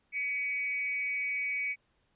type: tone with frequency modulation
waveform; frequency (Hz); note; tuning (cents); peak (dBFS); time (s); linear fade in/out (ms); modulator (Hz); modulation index
sine; 2257; C#7; +31; -30; 0.12-1.76; 50; 256; 0.4
effects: pink hiss -73 dBFS RMS until 2.15 s + resampled to 8000 Hz